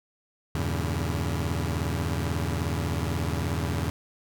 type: chord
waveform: sawtooth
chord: E diminished seventh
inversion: none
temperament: just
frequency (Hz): 82.41 / 98.89 / 118.67 / 142.4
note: E2 / G2 / Bb2 / Db3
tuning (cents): 0 / +16 / +31 / +47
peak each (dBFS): -25 / -29 / -31 / -28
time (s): 0.55-3.9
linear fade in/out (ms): 0
effects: none